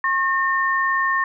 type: tone pair together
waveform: sine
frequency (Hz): 1082.6 / 1819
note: C#6 / A#6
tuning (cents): -41 / -43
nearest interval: major sixth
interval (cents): 898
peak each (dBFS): -20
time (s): 0.04-1.24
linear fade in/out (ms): 2
effects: none